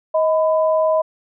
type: tone pair together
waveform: sine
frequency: 631.8 / 1002 Hz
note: D#5 / B5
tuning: +26 / +25 cents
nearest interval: minor sixth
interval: 799 cents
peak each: -14 / -22 dBFS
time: 0.14-1.02 s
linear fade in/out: 10 ms
effects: none